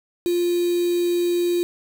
sine tone with quantisation, 349.2 Hz, F4, in tune, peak -18 dBFS, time 0.26-1.63 s, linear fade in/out 0 ms, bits 5, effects none

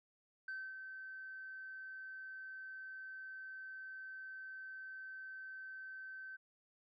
sine tone with ADSR envelope, 1541 Hz, G6, 30 cents flat, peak -39 dBFS, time 0.48-6.37 s, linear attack 4 ms, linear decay 250 ms, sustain -7 dB, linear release 17 ms, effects tanh soft clip ceiling -39 dBFS

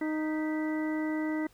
harmonic tone with a mistuned harmonic, 310 Hz, D#4, 6 cents flat, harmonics 1 / 2 / 3 / 4 / 5 / 6, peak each -29 / -40 / -43 / -48 / -47 / -41 dBFS, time 0.01-1.47 s, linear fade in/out 5 ms, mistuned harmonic 6, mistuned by +98 cents, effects pink hiss -63 dBFS RMS until 1.53 s

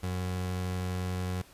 30% pulse tone, 91.3 Hz, F#2, 23 cents flat, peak -28 dBFS, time 0.03-1.42 s, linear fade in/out 5 ms, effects pink hiss -56 dBFS RMS until 1.53 s + resampled to 32000 Hz

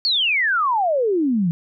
sine exponential sweep, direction down, 4540 to 159.9 Hz, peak -16 dBFS, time 0.05-1.51 s, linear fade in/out 0 ms, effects none

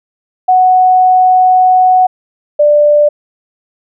sine tone pair in turn, 740 / 591.1 Hz, F#5 / D5, 0 / +11 cents, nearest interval major third, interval 389 cents, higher first, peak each -4 dBFS, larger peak neither, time 0.48-2.07 / 2.59-3.09 s, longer first, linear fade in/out 10 ms, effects none

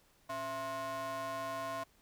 square ring-modulated tone, 196 Hz, G3, in tune, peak -35 dBFS, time 0.29-1.84 s, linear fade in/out 10 ms, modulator 863 Hz, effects pink hiss -68 dBFS RMS until 2.01 s

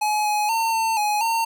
square tone with pitch steps, 846 / 840 / 906 / 900 / 838 / 911 Hz, G#5 / G#5 / A#5 / A5 / G#5 / A#5, +32 / +19 / -50 / +39 / +15 / -40 cents, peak -20 dBFS, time 0.01-1.45 s, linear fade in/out 10 ms, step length 240 ms, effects none

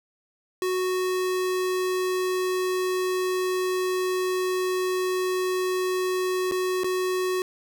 square tone with dropouts, 369.1 Hz, F#4, 4 cents flat, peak -24 dBFS, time 0.62-7.42 s, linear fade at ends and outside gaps 1 ms, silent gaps 6.513-6.52 / 6.835-6.843 s, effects none

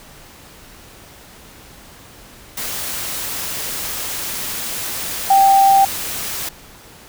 sine tone in noise, 784 Hz, G5, in tune, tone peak -8 dBFS, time 5.3-5.85 s, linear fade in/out 5 ms, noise white, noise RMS -25 dBFS, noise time 2.57-6.49 s, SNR +14 dB, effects pink hiss -42 dBFS RMS until 7.08 s

